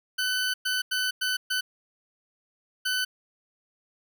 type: tone bursts at uneven times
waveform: 20% pulse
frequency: 1506 Hz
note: F#6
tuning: 30 cents sharp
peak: -20 dBFS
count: 6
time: 0.18-0.54 / 0.65-0.82 / 0.91-1.11 / 1.21-1.37 / 1.5-1.61 / 2.85-3.05 s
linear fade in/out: 10 ms
effects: none